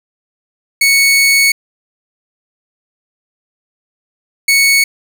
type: tone pair in turn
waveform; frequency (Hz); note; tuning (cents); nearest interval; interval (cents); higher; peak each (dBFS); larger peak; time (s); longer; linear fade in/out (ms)
sawtooth; 2217 / 2217; C#7 / C#7; 0 / 0; unison; 0; neither; -4; neither; 0.81-1.52 / 4.48-4.84; first; 5
effects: none